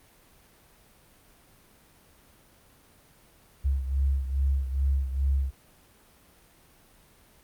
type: beating tone pair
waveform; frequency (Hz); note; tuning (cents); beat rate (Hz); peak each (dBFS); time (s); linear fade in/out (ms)
sine; 67.6 / 70; C#2 / C#2; -43 / +18; 2.4; -24 / -30; 3.64-5.51; 20
effects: pink hiss -58 dBFS RMS until 7.43 s + Opus 32 kbps